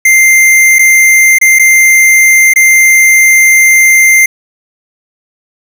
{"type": "tone with dropouts", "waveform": "square", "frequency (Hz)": 2093, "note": "C7", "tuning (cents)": 0, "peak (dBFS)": -3, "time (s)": [0.05, 4.26], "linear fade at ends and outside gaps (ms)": 5, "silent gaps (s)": [[0.786, 0.791], [1.386, 1.413], [1.588, 1.594], [2.537, 2.559]], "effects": []}